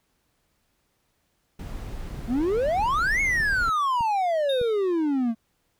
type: noise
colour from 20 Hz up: brown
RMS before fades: -34 dBFS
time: 1.59-3.7 s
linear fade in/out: 5 ms
type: click train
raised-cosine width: 5 ms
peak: -24 dBFS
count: 5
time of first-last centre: 2.19-4.614 s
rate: 1.65 Hz
type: exponential two-way sweep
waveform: triangle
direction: up then down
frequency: 220 to 2221 to 220 Hz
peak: -19 dBFS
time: 2.27-5.35 s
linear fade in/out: 50 ms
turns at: 3.21 s
type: tone with exponential decay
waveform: triangle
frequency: 3700 Hz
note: A#7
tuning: 14 cents flat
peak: -26 dBFS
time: 4.49-5 s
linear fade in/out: 5 ms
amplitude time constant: 110 ms
effects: pink hiss -71 dBFS RMS until 5.79 s